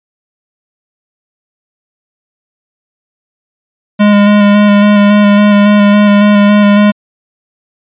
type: tone with vibrato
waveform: square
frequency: 205.6 Hz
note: G#3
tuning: 17 cents flat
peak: -4 dBFS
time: 3.99-6.92 s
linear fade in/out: 20 ms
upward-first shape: square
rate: 3.6 Hz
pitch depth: 14 cents each way
effects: resampled to 8000 Hz